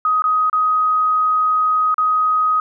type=tone with dropouts; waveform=sine; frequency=1256 Hz; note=D#6; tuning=16 cents sharp; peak=-13 dBFS; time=0.05-2.6 s; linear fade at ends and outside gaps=2 ms; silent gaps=0.221-0.24 / 0.498-0.529 / 1.943-1.981 s; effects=none